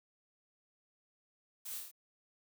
blue noise with echo, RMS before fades -45 dBFS, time 1.65-1.78 s, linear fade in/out 10 ms, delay 27 ms, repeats 5, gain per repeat -2 dB, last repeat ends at 1.915 s, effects none

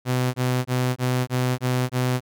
sawtooth tone bursts, 126.4 Hz, B2, 41 cents sharp, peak -16 dBFS, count 7, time 0.05-2.206 s, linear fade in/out 50 ms, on 290 ms, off 21 ms, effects none

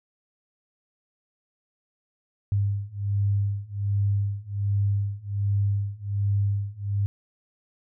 sine beating tone pair, 100 / 101.3 Hz, G2 / G#2, +35 / -43 cents, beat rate 1.3 Hz, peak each -26 / -25 dBFS, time 2.52-7.06 s, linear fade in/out 0 ms, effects none

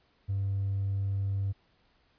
sine tone with hard clipping, 98.4 Hz, G2, 7 cents sharp, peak -28 dBFS, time 0.28-1.53 s, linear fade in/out 20 ms, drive 1 dB, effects pink hiss -68 dBFS RMS until 2.18 s + resampled to 11025 Hz

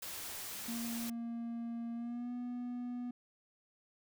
white noise, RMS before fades -44 dBFS, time 0.02-1.1 s, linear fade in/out 5 ms
triangle tone with pitch glide, 233.1 to 244.7 Hz, A#3 to B3, 0 to -16 cents, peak -36 dBFS, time 0.68-3.11 s, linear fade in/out 5 ms, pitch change +84 cents, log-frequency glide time 1.94-2.32 s
effects none

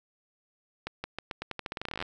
accelerating click train, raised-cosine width 0.3 ms, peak -18 dBFS, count 21, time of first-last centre 0.87-2.025 s, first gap 170 ms, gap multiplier 0.86, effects none

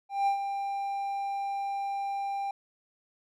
triangle tone with ADSR envelope, 794 Hz, G5, 22 cents sharp, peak -20 dBFS, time 0.09-2.51 s, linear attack 180 ms, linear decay 99 ms, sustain -8 dB, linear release 3 ms, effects none

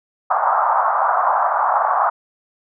pink band-pass noise, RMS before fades -17 dBFS, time 0.3-2.1 s, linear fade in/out 10 ms, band 700 to 1300 Hz, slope 48 dB/octave, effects none

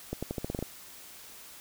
accelerating click train, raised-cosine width 2 ms, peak -19 dBFS, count 9, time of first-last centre 0.13-0.626 s, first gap 96 ms, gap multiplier 0.87, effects white hiss -49 dBFS RMS until 1.6 s

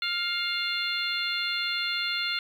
harmonic tone with a mistuned harmonic, 698.5 Hz, F5, in tune, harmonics 2 / 3 / 4 / 5 / 6, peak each -33 / -33 / -33 / -33 / -33 dBFS, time 0.02-2.39 s, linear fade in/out 2 ms, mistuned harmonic 3, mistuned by +26 cents, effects 9-bit

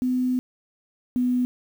sine tone pair in turn, 252.9 / 248.6 Hz, B3 / B3, +41 / +12 cents, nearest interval unison, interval 29 cents, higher first, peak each -20 / -19 dBFS, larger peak second, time 0.02-0.39 / 1.16-1.45 s, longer first, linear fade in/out 0 ms, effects 8-bit

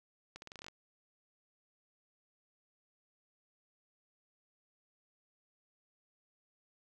accelerating click train, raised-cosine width 0.2 ms, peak -30 dBFS, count 10, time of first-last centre 0.36-0.684 s, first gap 61 ms, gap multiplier 0.86, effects none

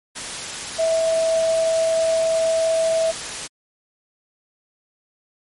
sine tone in noise, 652 Hz, E5, 19 cents flat, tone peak -16 dBFS, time 0.78-3.12 s, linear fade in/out 20 ms, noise white, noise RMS -29 dBFS, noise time 0.15-3.48 s, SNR +10 dB, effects low-pass 10000 Hz 12 dB/octave + MP3 48 kbps

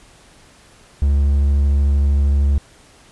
triangle tone with vibrato, 70.5 Hz, C#2, 30 cents sharp, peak -10 dBFS, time 1.02-2.58 s, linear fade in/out 0 ms, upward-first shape triangle, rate 13 Hz, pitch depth 14 cents each way, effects pink hiss -48 dBFS RMS until 3.11 s + resampled to 24000 Hz

